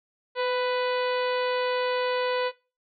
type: harmonic tone with a mistuned harmonic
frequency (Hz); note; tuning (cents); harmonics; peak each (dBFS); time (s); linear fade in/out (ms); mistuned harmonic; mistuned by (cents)
495.8; B4; +7; 1 / 2 / 3 / 4 / 5 / 6 / 7 / 8 / 9; -25 / -31 / -35 / -37 / -39 / -41 / -42 / -43 / -44; 0.35-2.52; 50; 1; +21
effects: noise-tail reverb RT60 0.3 s tail -20 dB re dry